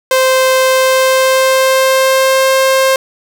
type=tone with pitch glide; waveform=sawtooth; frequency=521 to 530.1 Hz; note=C5 to C5; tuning=-7 to +23 cents; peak=-4 dBFS; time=0.11-2.96 s; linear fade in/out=2 ms; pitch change=+30 cents; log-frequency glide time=0.64-2.51 s; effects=none